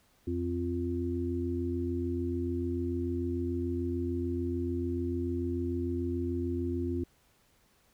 harmonic tone, 86.8 Hz, F2, 10 cents flat, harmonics 1 / 3 / 4, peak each -34 / -34 / -34 dBFS, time 0.27-7.04 s, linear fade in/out 5 ms, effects pink hiss -67 dBFS RMS until 7.93 s

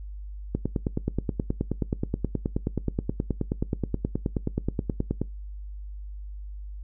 click train, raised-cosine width 3 ms, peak -12 dBFS, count 45, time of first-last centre 0.55-5.216 s, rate 9.43 Hz, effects noise-tail reverb RT60 0.2 s tail -22 dB re dry + added 50 Hz sine -35 dBFS peak until 6.83 s

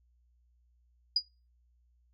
sine tone with exponential decay, 4900 Hz, D#8, 27 cents flat, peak -20 dBFS, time 1.16-1.23 s, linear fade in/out 5 ms, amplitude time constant 15 ms, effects noise-tail reverb RT60 0.3 s tail -21 dB re dry + added 60 Hz sine -65 dBFS peak until 2.13 s

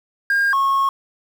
triangle tone pair in turn, 1613 / 1092.5 Hz, G6 / C#6, +49 / -26 cents, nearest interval perfect fifth, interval 675 cents, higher first, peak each -12 dBFS, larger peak neither, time 0.3-0.53 / 0.53-0.89 s, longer second, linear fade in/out 2 ms, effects tanh soft clip ceiling -9 dBFS + 7-bit

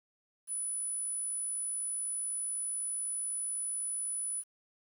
sine tone, 9956 Hz, D#9, in tune, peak -33 dBFS, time 0.47-4.44 s, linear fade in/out 50 ms, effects 10-bit

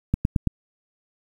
click train, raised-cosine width 5 ms, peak -7 dBFS, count 4, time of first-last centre 0.14-0.473 s, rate 9.01 Hz, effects 8-bit

